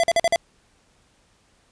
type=tone bursts; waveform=square; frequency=674 Hz; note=E5; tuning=38 cents sharp; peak=-16 dBFS; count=5; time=0-0.359 s; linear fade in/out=0 ms; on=35 ms; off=46 ms; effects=pink hiss -61 dBFS RMS until 1.71 s + resampled to 22050 Hz